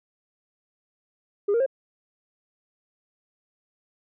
sine tone with pitch steps, 406.3 / 466.7 / 536.1 Hz, G#4 / A#4 / C5, -38 / +2 / +42 cents, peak -17 dBFS, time 1.48-1.663 s, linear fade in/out 10 ms, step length 61 ms, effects tanh soft clip ceiling -17 dBFS

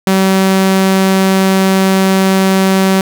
sawtooth tone, 191.1 Hz, G3, 44 cents flat, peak -4 dBFS, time 0.07-3.01 s, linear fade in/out 2 ms, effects none

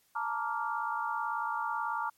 sine chord, Bb major seventh, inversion third, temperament just, 874.1 / 932.3 / 1165.4 / 1398.5 Hz, A5 / Bb5 / D6 / F6, -12 / 0 / -14 / +2 cents, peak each -37 / -35 / -36 / -37 dBFS, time 0.15-2.1 s, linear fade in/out 10 ms, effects white hiss -69 dBFS RMS until 2.17 s + MP3 64 kbps

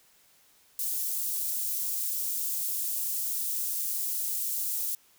white high-pass noise, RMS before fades -31 dBFS, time 0.79-4.95 s, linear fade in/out 2 ms, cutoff 8700 Hz, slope 12 dB/octave, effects white hiss -62 dBFS RMS until 5.18 s

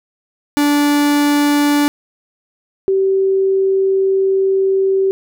45% pulse / sine tone pair in turn, 290.9 / 385.5 Hz, D4 / G4, -16 / -29 cents, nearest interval perfect fourth, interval 487 cents, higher second, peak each -11 dBFS, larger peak neither, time 0.57-1.88 / 2.88-5.11 s, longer second, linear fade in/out 0 ms, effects none

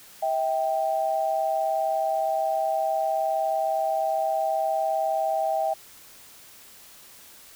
sine tone pair together, 644.6 / 784 Hz, E5 / G5, -39 / 0 cents, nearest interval minor third, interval 339 cents, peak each -25 dBFS, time 0.22-5.74 s, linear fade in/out 10 ms, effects white hiss -49 dBFS RMS until 7.55 s

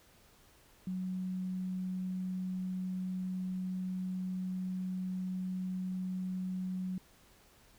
sine tone, 185 Hz, F#3, in tune, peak -34 dBFS, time 0.87-6.98 s, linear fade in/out 2 ms, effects pink hiss -63 dBFS RMS until 7.78 s

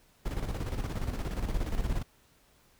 brown noise with tremolo, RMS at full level -30 dBFS, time 0.25-2.03 s, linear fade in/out 10 ms, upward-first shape square, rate 17 Hz, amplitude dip 55%, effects pink hiss -64 dBFS RMS until 2.79 s

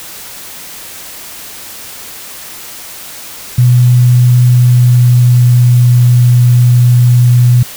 sine tone with pitch glide, 123.47 to 122.48 Hz, B2 to B2, 0 to -14 cents, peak -3 dBFS, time 3.58-7.63 s, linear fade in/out 5 ms, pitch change -14 cents, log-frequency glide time 4.55-5.51 s, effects white hiss -28 dBFS RMS until 7.76 s

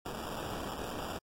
violet noise with sample-and-hold, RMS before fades -40 dBFS, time 0.05-1.19 s, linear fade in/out 10 ms, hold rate 2100 Hz, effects AAC 48 kbps

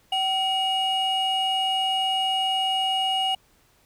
triangle tone pair together, 763 / 2881 Hz, G5 / F#7, -47 / -47 cents, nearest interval octave + major seventh, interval 2300 cents, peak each -22 dBFS, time 0.12-3.35 s, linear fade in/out 5 ms, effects tanh soft clip ceiling -13 dBFS + pink hiss -61 dBFS RMS until 3.85 s

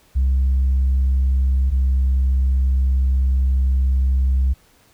sine tone pair in turn, 65.9 / 65.64 Hz, C2 / C2, +13 / +6 cents, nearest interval unison, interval 7 cents, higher first, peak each -12 dBFS, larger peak neither, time 0.15-1.71 / 1.71-4.54 s, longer second, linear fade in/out 20 ms, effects tanh soft clip ceiling -12 dBFS + pink hiss -55 dBFS RMS until 4.93 s

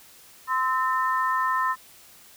sine tone cluster, 1033 / 1300 / 1804 Hz, C6 / E6 / A6, -22 / -24 / +43 cents, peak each -23 / -28 / -29 dBFS, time 0.47-1.76 s, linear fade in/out 50 ms, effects white hiss -51 dBFS RMS until 2.36 s

